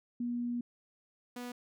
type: tone pair in turn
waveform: sine / sawtooth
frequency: 240.7 / 245 Hz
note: B3 / B3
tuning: -44 / -14 cents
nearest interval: unison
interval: 30 cents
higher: second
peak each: -32 / -36 dBFS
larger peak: first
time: 0.2-0.61 / 1.36-1.52 s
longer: first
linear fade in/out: 5 ms
effects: none